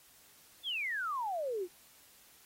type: exponential sweep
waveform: sine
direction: down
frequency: 3557 to 336.2 Hz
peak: -33 dBFS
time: 0.63-1.68 s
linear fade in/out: 50 ms
effects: white hiss -61 dBFS RMS until 2.45 s + AAC 48 kbps